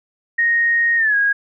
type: tone with pitch glide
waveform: sine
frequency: 1864.7 to 1642.2 Hz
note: A#6 to G#6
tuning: 0 to -20 cents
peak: -13 dBFS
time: 0.38-1.33 s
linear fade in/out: 10 ms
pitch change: -220 cents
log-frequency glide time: 0.97-1.16 s
effects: none